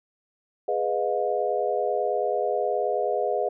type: chord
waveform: sine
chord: F half-diminished seventh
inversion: first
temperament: equal with one note detuned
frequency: 415.3 / 493.9 / 622.3 / 711.9 Hz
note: Ab4 / Cb5 / Eb5 / F5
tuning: 0 / 0 / 0 / +33 cents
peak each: -28 dBFS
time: 0.68-3.49 s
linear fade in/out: 5 ms
effects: none